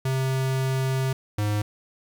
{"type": "tone pair in turn", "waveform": "square", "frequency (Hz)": [132.2, 104.62], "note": ["C3", "G#2"], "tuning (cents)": [18, 13], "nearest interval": "major third", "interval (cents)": 405, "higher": "first", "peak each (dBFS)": -23, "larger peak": "neither", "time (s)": [[0.05, 1.13], [1.38, 1.62]], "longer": "first", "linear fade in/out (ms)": 5, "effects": ["10-bit"]}